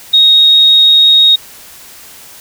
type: tone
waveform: sine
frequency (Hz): 3749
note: A#7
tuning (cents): +9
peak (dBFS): -3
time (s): 0.13-1.36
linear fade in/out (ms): 10
effects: white hiss -35 dBFS RMS until 2.4 s